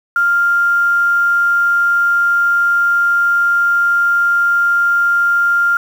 sine tone with quantisation, 1396.9 Hz, F6, in tune, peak -10 dBFS, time 0.16-5.77 s, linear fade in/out 2 ms, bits 6, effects none

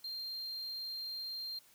triangle tone, 4186 Hz, C8, in tune, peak -38 dBFS, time 0.04-1.59 s, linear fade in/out 5 ms, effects white hiss -64 dBFS RMS until 1.74 s

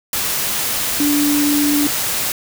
sine tone in noise, 291.4 Hz, D4, 13 cents flat, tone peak -14 dBFS, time 1-1.87 s, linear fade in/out 2 ms, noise white, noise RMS -20 dBFS, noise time 0.13-2.32 s, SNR +3 dB, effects none

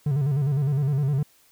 triangle tone with vibrato, 140.5 Hz, C#3, 24 cents sharp, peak -18 dBFS, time 0.06-1.23 s, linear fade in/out 5 ms, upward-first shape square, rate 9.8 Hz, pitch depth 92 cents each way, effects white hiss -59 dBFS RMS until 1.51 s

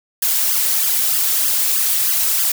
blue noise with flanger, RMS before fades -17 dBFS, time 0.22-2.52 s, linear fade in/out 5 ms, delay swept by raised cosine 0.61 to 3.21 ms, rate 3.2 Hz, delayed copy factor +0.85, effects none

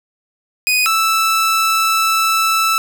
sawtooth tone pair in turn, 2489 / 1318.5 Hz, D#7 / E6, 0 / 0 cents, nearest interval major seventh, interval 1100 cents, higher first, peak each -9 dBFS, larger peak neither, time 0.67-0.86 / 0.86-2.78 s, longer second, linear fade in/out 0 ms, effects 8-bit

